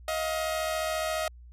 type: tone pair together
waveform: sawtooth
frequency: 632.6 / 707 Hz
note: D#5 / F5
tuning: +29 / +21 cents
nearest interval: major second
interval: 192 cents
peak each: -25 / -31 dBFS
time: 0.08-1.28 s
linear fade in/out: 2 ms
effects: added 60 Hz sine -46 dBFS peak until 1.52 s + resampled to 32000 Hz